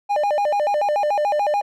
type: tone with vibrato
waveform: triangle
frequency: 698.5 Hz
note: F5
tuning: in tune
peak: -15 dBFS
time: 0.09-1.62 s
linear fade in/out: 20 ms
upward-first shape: square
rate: 6.9 Hz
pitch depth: 270 cents each way
effects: none